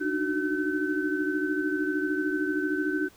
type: tone cluster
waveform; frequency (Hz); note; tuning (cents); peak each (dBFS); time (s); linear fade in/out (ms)
sine; 296.6 / 309.8 / 371.2 / 1525; D4 / D#4 / F#4 / G6; +17 / -7 / +6 / -48; -29 / -32 / -31 / -31; 0-3.09; 20
effects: pink hiss -56 dBFS RMS until 3.16 s